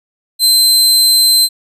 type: tone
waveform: sawtooth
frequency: 4100 Hz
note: C8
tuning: 36 cents flat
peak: -4 dBFS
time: 0.39-1.49 s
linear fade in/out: 50 ms
effects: resampled to 32000 Hz